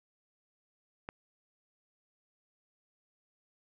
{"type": "click", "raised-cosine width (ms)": 0.5, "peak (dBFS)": -24, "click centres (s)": 1.089, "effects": []}